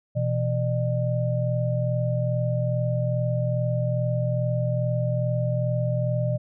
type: tone cluster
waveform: sine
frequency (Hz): 123 / 165.4 / 600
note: B2 / E3 / D5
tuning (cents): -7 / +6 / +37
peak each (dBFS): -23 / -30 / -28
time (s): 0.15-6.38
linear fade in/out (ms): 20
effects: none